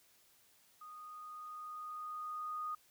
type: tone with level ramp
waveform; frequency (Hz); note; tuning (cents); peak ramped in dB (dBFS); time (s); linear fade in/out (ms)
sine; 1236; D#6; -12; -49 to -37; 0.81-2.75; 5
effects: white hiss -68 dBFS RMS until 2.9 s